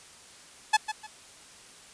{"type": "tone with echo", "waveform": "sawtooth", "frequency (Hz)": 860, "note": "A5", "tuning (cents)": -40, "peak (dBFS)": -14, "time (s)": [0.73, 0.77], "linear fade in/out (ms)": 10, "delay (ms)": 150, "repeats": 2, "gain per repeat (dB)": -11, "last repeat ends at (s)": 1.07, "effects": ["white hiss -51 dBFS RMS until 1.93 s", "resampled to 22050 Hz"]}